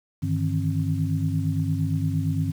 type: tone cluster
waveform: sine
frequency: 99 / 151.7 / 160.4 / 266.7 Hz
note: G2 / D#3 / E3 / C4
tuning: +18 / -44 / -47 / +33 cents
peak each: -26 / -26 / -28 / -30 dBFS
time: 0.22-2.52 s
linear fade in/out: 20 ms
effects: 8-bit